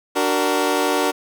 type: chord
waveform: 20% pulse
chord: D augmented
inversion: none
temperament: equal with one note detuned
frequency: 293.7 / 374.3 / 466.2 Hz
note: D4 / F#4 / A#4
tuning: 0 / +20 / 0 cents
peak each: -17 dBFS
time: 0.15-1.12 s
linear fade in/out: 20 ms
effects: none